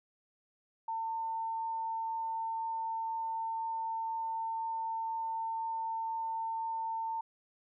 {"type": "tone", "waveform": "sine", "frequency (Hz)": 901, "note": "A5", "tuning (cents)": 41, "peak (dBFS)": -33, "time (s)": [0.88, 7.21], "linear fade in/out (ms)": 5, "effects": []}